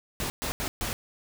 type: noise bursts at uneven times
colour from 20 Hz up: pink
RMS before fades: -31 dBFS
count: 4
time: 0.2-0.3 / 0.42-0.52 / 0.6-0.68 / 0.81-0.93 s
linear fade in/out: 0 ms
effects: none